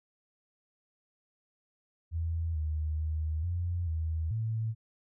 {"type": "tone with pitch steps", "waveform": "sine", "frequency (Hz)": [82.5, 77.3, 78.2, 87.4, 80.4, 111.5], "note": ["E2", "D#2", "D#2", "F2", "E2", "A2"], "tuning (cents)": [2, -11, 9, 2, -43, 23], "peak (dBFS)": -29, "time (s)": [2.11, 4.75], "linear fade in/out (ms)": 50, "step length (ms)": 440, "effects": []}